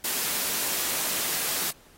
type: high-pass noise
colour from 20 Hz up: white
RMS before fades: -28 dBFS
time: 0.04-1.71 s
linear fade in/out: 5 ms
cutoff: 150 Hz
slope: 12 dB/octave
effects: pink hiss -56 dBFS RMS until 1.97 s + AAC 48 kbps